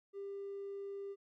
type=tone; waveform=triangle; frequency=397.5 Hz; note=G4; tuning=24 cents sharp; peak=-38 dBFS; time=0.13-1.16 s; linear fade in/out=50 ms; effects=tanh soft clip ceiling -38 dBFS